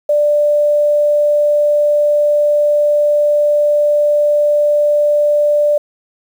sine tone, 590 Hz, D5, 8 cents sharp, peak -9 dBFS, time 0.09-5.78 s, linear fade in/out 5 ms, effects 7-bit

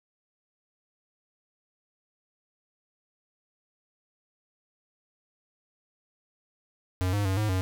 square tone with pitch steps, 92 / 102.3 / 95.2 / 106.8 / 93.2 Hz, F#2 / G#2 / F#2 / G#2 / F#2, -9 / -26 / +50 / +49 / +13 cents, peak -25 dBFS, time 7.01-7.61 s, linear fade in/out 0 ms, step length 120 ms, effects none

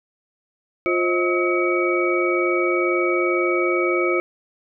sine tone cluster, 352.6 / 530 / 632 / 1281 / 2262 Hz, F4 / C5 / D#5 / E6 / C#7, +17 / +22 / +27 / -50 / +34 cents, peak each -20 / -25 / -29 / -26 / -24 dBFS, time 0.86-4.2 s, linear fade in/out 0 ms, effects none

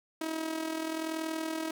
sawtooth tone with amplitude modulation, 320 Hz, D#4, 49 cents sharp, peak -26 dBFS, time 0.21-1.71 s, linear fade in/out 5 ms, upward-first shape sine, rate 41 Hz, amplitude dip 60%, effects none

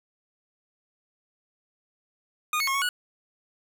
25% pulse tone with pitch steps, 1228 / 2199 / 1084 / 1109 / 1464 Hz, D#6 / C#7 / C#6 / C#6 / F#6, -23 / -14 / -39 / 0 / -19 cents, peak -20 dBFS, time 2.53-2.89 s, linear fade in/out 2 ms, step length 72 ms, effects none

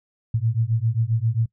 sine beating tone pair, 110 / 117.5 Hz, A2 / A#2, 0 / +14 cents, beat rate 7.5 Hz, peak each -22 dBFS, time 0.34-1.46 s, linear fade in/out 5 ms, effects noise-tail reverb RT60 0.1 s tail -23 dB re dry

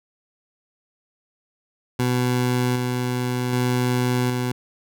20% pulse tone with tremolo, 124.5 Hz, B2, 14 cents sharp, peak -14 dBFS, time 1.99-4.52 s, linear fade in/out 5 ms, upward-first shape square, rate 0.65 Hz, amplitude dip 30%, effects none

